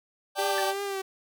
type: chord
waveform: sawtooth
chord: D suspended fourth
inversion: none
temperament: just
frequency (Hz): 587.3 / 783.1 / 881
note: D5 / G5 / A5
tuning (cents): 0 / -2 / +2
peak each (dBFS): -26 / -25 / -30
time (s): 0.35-0.74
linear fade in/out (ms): 50
type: tone with vibrato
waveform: sawtooth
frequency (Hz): 392.8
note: G4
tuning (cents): +4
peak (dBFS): -26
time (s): 0.38-1.02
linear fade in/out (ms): 10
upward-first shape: triangle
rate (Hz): 2.8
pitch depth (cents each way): 49
type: tone with exponential decay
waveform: sine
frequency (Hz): 1743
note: A6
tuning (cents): -17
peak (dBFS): -27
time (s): 0.58-0.67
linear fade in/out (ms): 0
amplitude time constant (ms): 19
effects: none